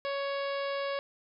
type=harmonic tone; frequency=557 Hz; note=C#5; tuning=8 cents sharp; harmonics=1 / 2 / 3 / 4 / 5 / 6 / 7 / 8 / 9; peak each=-32 / -38 / -42 / -44 / -46 / -48 / -49 / -50 / -51 dBFS; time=0.05-0.99 s; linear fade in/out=0 ms; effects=none